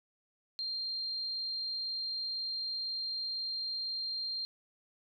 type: tone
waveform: sine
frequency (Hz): 4186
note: C8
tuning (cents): 0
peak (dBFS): -34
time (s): 0.59-4.45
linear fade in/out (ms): 0
effects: none